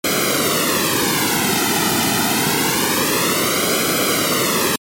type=noise with flanger; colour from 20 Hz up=pink; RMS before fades=-17 dBFS; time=0.04-4.76 s; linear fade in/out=5 ms; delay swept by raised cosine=1.1 to 1.83 ms; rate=0.26 Hz; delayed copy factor=-0.95; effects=high-pass 150 Hz 12 dB/octave + MP3 64 kbps